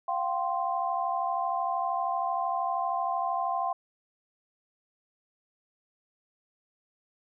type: chord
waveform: sine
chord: F suspended second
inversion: none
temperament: equal with one note detuned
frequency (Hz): 698.5 / 771.4 / 1046.5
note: F5 / G5 / C6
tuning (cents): 0 / -28 / 0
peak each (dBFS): -31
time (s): 0.08-3.73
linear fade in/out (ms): 5
effects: none